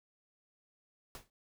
pink noise with exponential decay, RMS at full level -43 dBFS, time 1.15-1.3 s, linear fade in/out 1 ms, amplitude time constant 31 ms, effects none

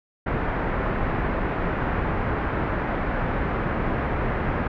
pink low-pass noise, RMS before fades -25 dBFS, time 0.26-4.68 s, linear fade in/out 10 ms, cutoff 1900 Hz, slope 24 dB/octave, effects none

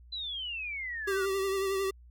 sine exponential sweep, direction down, 4059 to 1396.9 Hz, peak -34 dBFS, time 0.12-1.26 s, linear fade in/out 10 ms
square tone with vibrato, 388.4 Hz, G4, 16 cents flat, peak -29 dBFS, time 1.07-1.91 s, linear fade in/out 10 ms, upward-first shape triangle, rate 11 Hz, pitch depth 42 cents each way
effects added 60 Hz sine -51 dBFS peak until 2.1 s

